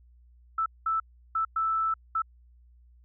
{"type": "tone bursts at uneven times", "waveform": "sine", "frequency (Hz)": 1318.5, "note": "E6", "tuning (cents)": 0, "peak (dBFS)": -24, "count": 5, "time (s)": [[0.58, 0.66], [0.86, 1], [1.35, 1.45], [1.56, 1.94], [2.15, 2.22]], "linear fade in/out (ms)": 5, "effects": ["added 60 Hz sine -54 dBFS peak until 3.04 s"]}